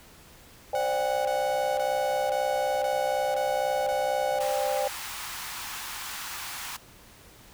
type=chord; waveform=sine; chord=C suspended second; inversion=none; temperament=equal with one note detuned; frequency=523.3 / 587.3 / 802.3 Hz; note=C5 / D5 / G5; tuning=0 / 0 / +40 cents; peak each=-29 dBFS; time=0.73-4.88 s; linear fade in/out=5 ms
type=tone bursts; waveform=sawtooth; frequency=740 Hz; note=F#5; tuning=in tune; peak=-29 dBFS; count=7; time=0.75-4.388 s; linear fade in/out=0 ms; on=500 ms; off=23 ms
type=click train; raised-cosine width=0.3 ms; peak=-33 dBFS; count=558; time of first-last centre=0.8-4.538 s; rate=149 Hz
type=high-pass noise; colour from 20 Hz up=pink; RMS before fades=-37 dBFS; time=4.4-6.77 s; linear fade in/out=10 ms; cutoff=820 Hz; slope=48 dB/octave
effects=pink hiss -52 dBFS RMS until 7.53 s